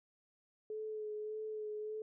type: tone with vibrato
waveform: sine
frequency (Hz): 428.8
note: A4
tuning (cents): -45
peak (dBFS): -39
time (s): 0.7-2.02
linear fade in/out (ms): 2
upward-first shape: sine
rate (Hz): 1.7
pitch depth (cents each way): 21
effects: none